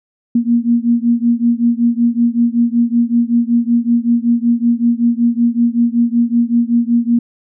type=beating tone pair; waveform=sine; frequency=233.8 / 239.1 Hz; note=A#3 / A#3; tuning=+5 / +44 cents; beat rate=5.3 Hz; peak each=-13 / -14 dBFS; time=0.35-7.19 s; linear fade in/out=5 ms; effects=none